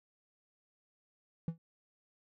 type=tone with exponential decay; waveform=triangle; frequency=164.81 Hz; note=E3; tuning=in tune; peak=-27 dBFS; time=1.48-1.58 s; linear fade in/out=2 ms; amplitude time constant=21 ms; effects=none